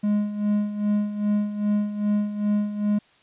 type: tone with tremolo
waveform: triangle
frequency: 207.7 Hz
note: G#3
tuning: in tune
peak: -16 dBFS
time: 0.03-2.99 s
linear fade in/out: 10 ms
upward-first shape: sine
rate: 2.5 Hz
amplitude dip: 70%
effects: white hiss -58 dBFS RMS until 3.22 s + resampled to 8000 Hz